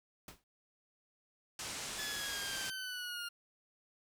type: noise with exponential decay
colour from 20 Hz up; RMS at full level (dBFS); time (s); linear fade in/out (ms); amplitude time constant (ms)
pink; -46; 0.28-0.44; 2; 34
type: low-pass noise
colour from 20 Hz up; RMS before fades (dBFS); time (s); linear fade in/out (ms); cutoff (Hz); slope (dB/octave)
white; -43; 1.59-2.7; 2; 8600; 24
type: exponential sweep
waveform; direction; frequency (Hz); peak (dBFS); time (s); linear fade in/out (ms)
20% pulse; down; 1729 to 1406; -35; 1.98-3.29; 10
effects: none